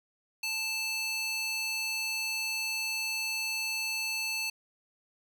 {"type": "tone with high-pass filter", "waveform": "square", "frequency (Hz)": 880, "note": "A5", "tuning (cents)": 0, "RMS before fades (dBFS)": -33, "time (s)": [0.43, 4.5], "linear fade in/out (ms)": 5, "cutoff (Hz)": 3100, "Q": 2.1, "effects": []}